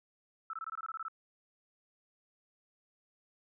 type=tone bursts; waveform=sine; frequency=1318.5 Hz; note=E6; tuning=in tune; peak=-37 dBFS; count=11; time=0.5-1.083 s; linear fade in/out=2 ms; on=33 ms; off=22 ms; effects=none